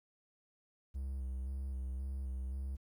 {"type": "tone with vibrato", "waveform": "triangle", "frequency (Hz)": 65.7, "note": "C2", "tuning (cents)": 8, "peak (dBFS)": -35, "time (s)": [0.94, 2.77], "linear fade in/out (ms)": 20, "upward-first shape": "square", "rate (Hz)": 1.9, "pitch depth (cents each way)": 33, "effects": ["12-bit"]}